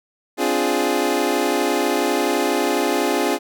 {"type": "chord", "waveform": "25% pulse", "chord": "D half-diminished seventh", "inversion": "third", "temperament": "equal", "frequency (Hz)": [261.6, 293.7, 349.2, 415.3], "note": ["C4", "D4", "F4", "Ab4"], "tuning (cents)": [0, 0, 0, 0], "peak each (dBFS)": [-21, -20, -19, -19], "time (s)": [0.37, 3.39], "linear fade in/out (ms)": 50, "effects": []}